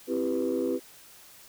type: chord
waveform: sine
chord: C major seventh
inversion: none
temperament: equal with one note detuned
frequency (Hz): 261.6 / 332.5 / 392 / 493.9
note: C4 / E4 / G4 / B4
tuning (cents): 0 / +15 / 0 / 0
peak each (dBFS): -30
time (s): 0.07-0.8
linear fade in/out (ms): 50
effects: tanh soft clip ceiling -19 dBFS + white hiss -52 dBFS RMS until 1.48 s